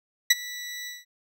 20% pulse tone with ADSR envelope, 1959 Hz, B6, 15 cents flat, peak -7 dBFS, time 0.3-1.05 s, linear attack 8 ms, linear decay 28 ms, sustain -22 dB, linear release 180 ms, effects none

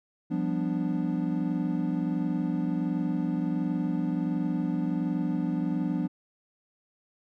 triangle chord, G dominant seventh, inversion third, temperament equal, 174.61 / 196 / 246.9 / 293.7 Hz, F3 / G3 / B3 / D4, 0 / 0 / 0 / 0 cents, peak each -28 / -32 / -30 / -29 dBFS, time 0.3-6.08 s, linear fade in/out 20 ms, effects none

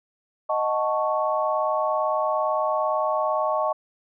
sine chord, D# half-diminished seventh, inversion none, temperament equal, 622.3 / 740 / 880 / 1108.7 Hz, D#5 / F#5 / A5 / C#6, 0 / 0 / 0 / 0 cents, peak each -24 / -30 / -28 / -26 dBFS, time 0.49-3.73 s, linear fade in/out 10 ms, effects none

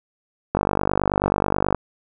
click train, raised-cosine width 1 ms, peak -4 dBFS, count 60, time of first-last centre 0.55-1.747 s, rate 49.3 Hz, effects none

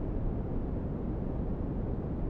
pink low-pass noise, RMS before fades -33 dBFS, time 0-2.29 s, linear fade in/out 2 ms, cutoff 390 Hz, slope 12 dB/octave, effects none

